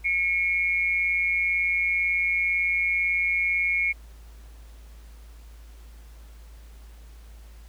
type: tone pair together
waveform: sine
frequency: 2191 / 2369 Hz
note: C#7 / D7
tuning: -21 / +14 cents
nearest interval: minor second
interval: 135 cents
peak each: -22 / -28 dBFS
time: 0.04-3.93 s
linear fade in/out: 20 ms
effects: added 55 Hz sine -43 dBFS peak until 7.68 s + pink hiss -57 dBFS RMS until 7.68 s